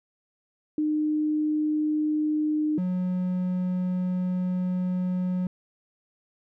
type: tone pair in turn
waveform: sine / triangle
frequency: 304.7 / 182.07 Hz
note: D#4 / F#3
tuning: -36 / -28 cents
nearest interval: major sixth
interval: 892 cents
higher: first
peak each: -22 dBFS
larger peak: neither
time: 0.78-2.78 / 2.78-5.47 s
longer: second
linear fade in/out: 2 ms
effects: none